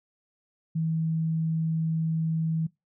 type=tone; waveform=sine; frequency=161.3 Hz; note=E3; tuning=37 cents flat; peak=-24 dBFS; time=0.75-2.67 s; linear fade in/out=10 ms; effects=noise-tail reverb RT60 0.2 s tail -22 dB re dry